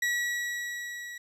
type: tone with level ramp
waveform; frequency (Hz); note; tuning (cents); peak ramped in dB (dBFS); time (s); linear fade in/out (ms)
40% pulse; 1927; B6; -43; -24 to -38; 0.02-1.18; 5
effects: low-pass 12000 Hz 12 dB/octave + 11-bit